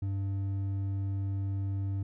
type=tone with hard clipping; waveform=sine; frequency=98 Hz; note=G2; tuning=in tune; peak=-31 dBFS; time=0.02-2.03 s; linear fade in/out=5 ms; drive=5 dB; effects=none